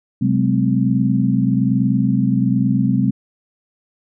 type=tone cluster; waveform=sine; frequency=129.7 / 189.3 / 210.5 / 258.9 Hz; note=C3 / F#3 / G#3 / C4; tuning=-15 / +40 / +24 / -18 cents; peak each=-19 dBFS; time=0.21-3.11 s; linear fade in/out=10 ms; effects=none